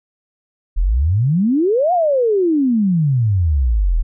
sine exponential two-way sweep, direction up then down, 36.71 to 740 to 36.71 Hz, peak -12 dBFS, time 0.76-4.03 s, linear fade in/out 20 ms, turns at 1.93 s, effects none

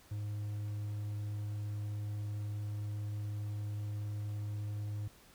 triangle tone, 104.2 Hz, G#2, 6 cents sharp, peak -34 dBFS, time 0.11-5.08 s, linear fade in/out 5 ms, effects pink hiss -61 dBFS RMS until 5.34 s

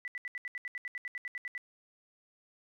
sine tone bursts, 1975.5 Hz, B6, in tune, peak -36 dBFS, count 16, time 0.05-1.578 s, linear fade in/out 0 ms, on 28 ms, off 72 ms, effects none

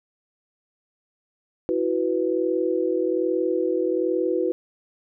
sine chord, E suspended second, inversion none, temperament just, 329.6 / 370.8 / 494.4 Hz, E4 / F#4 / B4, 0 / +4 / +2 cents, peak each -25 / -24 / -25 dBFS, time 1.69-4.52 s, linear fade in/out 0 ms, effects none

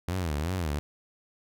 sawtooth tone with vibrato, 82.41 Hz, E2, in tune, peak -24 dBFS, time 0.08-0.79 s, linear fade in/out 0 ms, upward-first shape sine, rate 2.7 Hz, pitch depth 230 cents each way, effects none

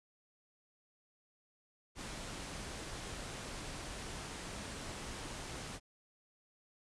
pink low-pass noise, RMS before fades -45 dBFS, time 1.95-5.8 s, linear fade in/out 50 ms, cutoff 9900 Hz, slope 48 dB/octave, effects none

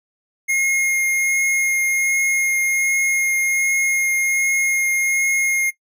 square tone with vibrato, 2143 Hz, C7, 41 cents sharp, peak -17 dBFS, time 0.48-5.71 s, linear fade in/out 20 ms, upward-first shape triangle, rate 1.3 Hz, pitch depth 9 cents each way, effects noise-tail reverb RT60 0.1 s tail -18 dB re dry

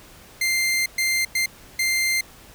sawtooth tone bursts at uneven times, 2093 Hz, C7, in tune, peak -16 dBFS, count 4, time 0.41-0.86 / 0.98-1.25 / 1.35-1.46 / 1.79-2.21 s, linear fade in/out 5 ms, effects pink hiss -47 dBFS RMS until 2.54 s

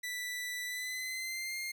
sawtooth tone with pitch glide, 1975.5 to 2117 Hz, B6 to C7, 0 to +20 cents, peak -33 dBFS, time 0.03-1.72 s, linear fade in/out 10 ms, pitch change +120 cents, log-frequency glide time 0.65-1.58 s, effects none

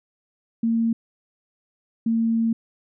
sine tone pair in turn, 228.6 / 227.5 Hz, A#3 / A#3, -34 / -42 cents, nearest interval unison, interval 8 cents, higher first, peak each -18 dBFS, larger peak neither, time 0.63-0.93 / 2.06-2.53 s, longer second, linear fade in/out 5 ms, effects none

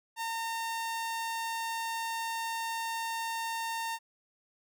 sawtooth tone, 912 Hz, A#5, 38 cents flat, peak -29 dBFS, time 0.16-3.99 s, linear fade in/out 50 ms, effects none

